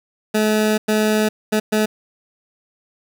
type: tone bursts at uneven times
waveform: 20% pulse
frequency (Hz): 214.7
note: A3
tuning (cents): -42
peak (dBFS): -10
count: 4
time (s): 0.34-0.78 / 0.88-1.29 / 1.52-1.6 / 1.72-1.86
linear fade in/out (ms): 10
effects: none